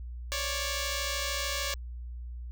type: tone pair together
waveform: 5% pulse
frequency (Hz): 547.8 / 581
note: C#5 / D5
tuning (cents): -21 / -19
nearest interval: minor second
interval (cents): 102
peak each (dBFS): -22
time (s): 0.32-1.74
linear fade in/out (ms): 0
effects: added 60 Hz sine -37 dBFS peak until 2.51 s